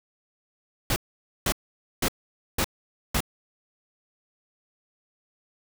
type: noise bursts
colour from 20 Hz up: pink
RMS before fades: -24 dBFS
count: 5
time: 0.9-3.205 s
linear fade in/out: 2 ms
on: 61 ms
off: 500 ms
effects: none